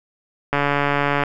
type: click train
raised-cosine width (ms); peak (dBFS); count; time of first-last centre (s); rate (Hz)
0.5; -4; 102; 0.53-1.236; 143
effects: none